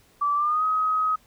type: tone with pitch glide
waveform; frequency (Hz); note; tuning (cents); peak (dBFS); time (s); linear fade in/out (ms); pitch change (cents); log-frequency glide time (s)
sine; 1160 to 1265; D6 to D#6; -22 to +28; -20; 0.21-1.16; 10; +150; 0.35-0.64
effects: pink hiss -59 dBFS RMS until 1.26 s